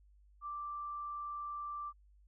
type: tone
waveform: sine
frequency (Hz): 1174.7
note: D6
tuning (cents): 0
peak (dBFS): -39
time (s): 0.41-1.93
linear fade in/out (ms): 50
effects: added 50 Hz sine -61 dBFS peak until 2.27 s